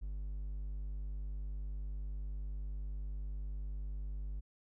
triangle tone, 50 Hz, G1, 35 cents sharp, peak -36 dBFS, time 0.01-4.41 s, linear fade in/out 20 ms, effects none

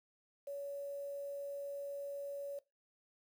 sine tone with quantisation, 564 Hz, C#5, 30 cents sharp, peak -40 dBFS, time 0.47-2.59 s, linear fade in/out 5 ms, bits 10, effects noise-tail reverb RT60 0.2 s tail -18 dB re dry

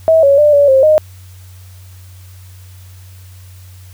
sine tone with pitch steps, 646 / 558 / 594 / 572 / 532 / 617 Hz, E5 / C#5 / D5 / D5 / C5 / D#5, -35 / +11 / +20 / -46 / +29 / -15 cents, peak -5 dBFS, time 0.08-0.98 s, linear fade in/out 0 ms, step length 150 ms, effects added 92 Hz sine -34 dBFS peak until 3.93 s + white hiss -46 dBFS RMS until 3.93 s

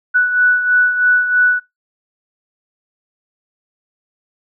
sine beating tone pair, 1480 / 1483.1 Hz, F#6 / F#6, 0 / +4 cents, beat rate 3.1 Hz, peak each -11 / -18 dBFS, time 0.14-1.6 s, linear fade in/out 20 ms, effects noise-tail reverb RT60 0.2 s tail -23 dB re dry

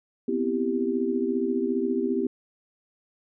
sine chord, C major seventh, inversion third, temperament equal, 246.9 / 261.6 / 329.6 / 392 Hz, B3 / C4 / E4 / G4, 0 / 0 / 0 / 0 cents, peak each -28 / -30 / -30 / -27 dBFS, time 0.28-2.27 s, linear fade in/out 5 ms, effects none

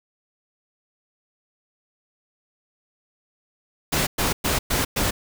pink noise bursts, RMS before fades -22 dBFS, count 5, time 3.92-5.11 s, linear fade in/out 10 ms, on 150 ms, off 110 ms, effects none

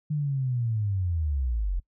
sine linear sweep, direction down, 153.1 to 40.79 Hz, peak -24 dBFS, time 0.1-1.8 s, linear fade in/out 10 ms, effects noise-tail reverb RT60 0.1 s tail -24 dB re dry

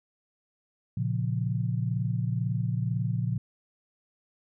sine chord, Bb minor, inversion none, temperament equal, 116.54 / 138.59 / 174.61 Hz, Bb2 / Db3 / F3, 0 / 0 / 0 cents, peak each -28 / -31 / -32 dBFS, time 0.97-3.38 s, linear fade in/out 5 ms, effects none

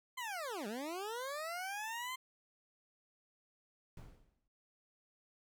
20% pulse linear two-way sweep, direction down then up, 1049 to 195.7 to 1049 Hz, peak -35 dBFS, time 0.17-2.16 s, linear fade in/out 10 ms, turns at 0.67 s
brown noise with exponential decay, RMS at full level -47 dBFS, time 3.97-4.48 s, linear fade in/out 2 ms, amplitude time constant 110 ms
effects none

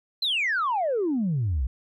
sine exponential sweep, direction down, 4186 to 56.5 Hz, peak -21 dBFS, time 0.22-1.67 s, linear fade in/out 5 ms, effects tanh soft clip ceiling -19 dBFS

